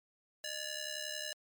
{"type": "ring-modulated tone", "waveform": "10% pulse", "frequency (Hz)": 1151, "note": "D6", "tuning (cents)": -35, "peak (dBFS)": -27, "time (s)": [0.44, 1.33], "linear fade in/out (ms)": 0, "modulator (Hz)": 540, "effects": ["MP3 96 kbps"]}